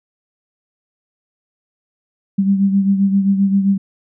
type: beating tone pair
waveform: sine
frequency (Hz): 195.6 / 203.2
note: G3 / G#3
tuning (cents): -4 / -38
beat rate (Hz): 7.6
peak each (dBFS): -12 / -20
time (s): 2.38-3.78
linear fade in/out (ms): 10
effects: none